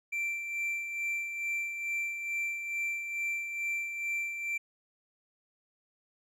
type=tone with tremolo; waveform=triangle; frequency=2349 Hz; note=D7; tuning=in tune; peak=-28 dBFS; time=0.12-4.58 s; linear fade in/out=10 ms; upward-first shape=sine; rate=2.3 Hz; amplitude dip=50%; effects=none